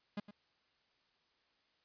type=tone with echo; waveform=45% pulse; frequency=205.7 Hz; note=G#3; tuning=16 cents flat; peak=-37 dBFS; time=0.17-0.2 s; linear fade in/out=5 ms; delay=110 ms; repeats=1; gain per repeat=-13 dB; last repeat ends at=0.31 s; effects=white hiss -75 dBFS RMS until 1.84 s + resampled to 11025 Hz